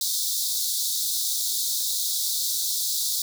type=high-pass noise; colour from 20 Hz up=pink; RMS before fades=-26 dBFS; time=0.01-3.22 s; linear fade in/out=2 ms; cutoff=3600 Hz; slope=96 dB/octave; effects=none